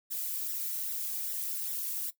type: noise with flanger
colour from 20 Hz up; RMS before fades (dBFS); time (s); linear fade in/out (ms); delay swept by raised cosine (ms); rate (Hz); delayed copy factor
violet; -35; 0.1-2.11; 20; 0.53 to 3.13; 2.5; +1
effects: noise-tail reverb RT60 0.1 s tail -17 dB re dry